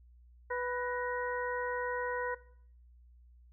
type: harmonic tone with a mistuned harmonic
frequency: 493.9 Hz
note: B4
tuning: in tune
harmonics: 1 / 2 / 3 / 4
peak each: -35 / -38 / -40 / -41 dBFS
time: 0.5-2.35 s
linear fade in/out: 10 ms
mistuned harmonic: 4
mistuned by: -81 cents
effects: noise-tail reverb RT60 0.6 s tail -19 dB re dry + added 60 Hz sine -56 dBFS peak until 3.52 s